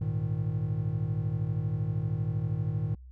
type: chord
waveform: triangle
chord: Ab suspended second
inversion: none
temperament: equal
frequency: 103.83 / 116.54 / 155.56 Hz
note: Ab2 / Bb2 / Eb3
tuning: 0 / 0 / 0 cents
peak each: -30 dBFS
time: 0.01-2.95 s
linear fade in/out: 5 ms
effects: added 63 Hz sine -45 dBFS peak until 3.11 s